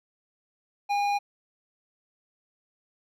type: tone with hard clipping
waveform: triangle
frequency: 813 Hz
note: G#5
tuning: 37 cents flat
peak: -25 dBFS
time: 0.89-1.19 s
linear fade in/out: 20 ms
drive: 14 dB
effects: none